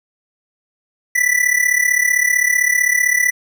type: tone with amplitude modulation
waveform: square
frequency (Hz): 1975.5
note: B6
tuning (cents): 0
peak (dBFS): -10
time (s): 1.15-3.31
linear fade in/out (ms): 10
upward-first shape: sine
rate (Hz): 35.6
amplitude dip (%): 80
effects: none